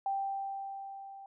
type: tone with level ramp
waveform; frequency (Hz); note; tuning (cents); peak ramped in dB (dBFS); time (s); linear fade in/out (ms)
sine; 785; G5; +2; -29 to -46; 0.06-1.26; 2
effects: none